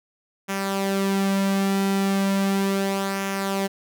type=tone with flanger; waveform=sawtooth; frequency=195.6 Hz; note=G3; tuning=4 cents flat; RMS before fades=-23 dBFS; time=0.48-3.68 s; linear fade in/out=20 ms; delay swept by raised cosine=0.23 to 3.33 ms; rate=0.36 Hz; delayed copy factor=-0.5; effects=none